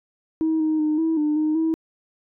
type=tone with pitch steps; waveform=sine; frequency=318.8 / 312.4 / 305.9 / 323.6 / 300.4 / 308.3 / 322.4 Hz; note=D#4 / D#4 / D#4 / E4 / D4 / D#4 / E4; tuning=+42 / +7 / -29 / -32 / +39 / -16 / -38 cents; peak=-17 dBFS; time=0.41-1.74 s; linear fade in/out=0 ms; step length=190 ms; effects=tanh soft clip ceiling -15 dBFS